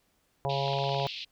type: harmonic tone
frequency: 138.59 Hz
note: C#3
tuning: in tune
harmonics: 1 / 3 / 4 / 5 / 6 / 7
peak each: -32 / -36 / -34 / -33 / -36 / -37 dBFS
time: 0.45-1.07 s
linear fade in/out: 0 ms
type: band-pass noise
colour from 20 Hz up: white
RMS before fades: -39 dBFS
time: 0.49-1.25 s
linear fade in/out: 10 ms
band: 2500 to 4400 Hz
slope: 48 dB/octave
type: click train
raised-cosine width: 0.3 ms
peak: -28 dBFS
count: 8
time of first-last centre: 0.68-1.052 s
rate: 18.8 Hz
effects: pink hiss -71 dBFS RMS until 1.31 s